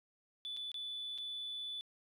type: tone with dropouts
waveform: triangle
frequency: 3478 Hz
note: A7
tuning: 21 cents flat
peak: -37 dBFS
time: 0.45-1.81 s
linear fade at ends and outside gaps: 0 ms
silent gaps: 0.566-0.571 / 0.717-0.743 / 1.178-1.184 s
effects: tanh soft clip ceiling -37 dBFS